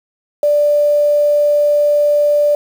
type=tone with quantisation; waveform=sine; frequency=587.3 Hz; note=D5; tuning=in tune; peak=-9 dBFS; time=0.43-2.55 s; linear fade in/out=2 ms; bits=6; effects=none

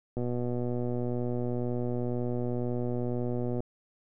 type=click train; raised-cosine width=2 ms; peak=-20 dBFS; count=420; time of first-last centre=0.17-3.604 s; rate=122 Hz; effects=none

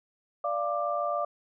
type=tone cluster; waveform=sine; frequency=585 / 692 / 1183 Hz; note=D5 / F5 / D6; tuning=-7 / -16 / +12 cents; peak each=-31 dBFS; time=0.44-1.25 s; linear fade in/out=5 ms; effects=none

